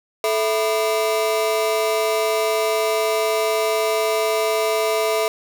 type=ring-modulated tone; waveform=35% pulse; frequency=548 Hz; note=C#5; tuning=20 cents flat; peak=-13 dBFS; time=0.24-5.28 s; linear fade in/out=0 ms; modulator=112 Hz; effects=none